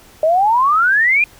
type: exponential sweep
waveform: sine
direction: up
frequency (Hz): 608 to 2474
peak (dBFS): -10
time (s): 0.23-1.24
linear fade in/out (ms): 2
effects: pink hiss -45 dBFS RMS until 1.39 s